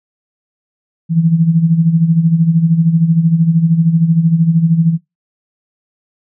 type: tone with tremolo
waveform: sine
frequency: 164.81 Hz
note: E3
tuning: in tune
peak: -5 dBFS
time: 1.09-4.98 s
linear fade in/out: 50 ms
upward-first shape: sine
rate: 13 Hz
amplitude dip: 70%
effects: noise-tail reverb RT60 0.2 s tail -23 dB re dry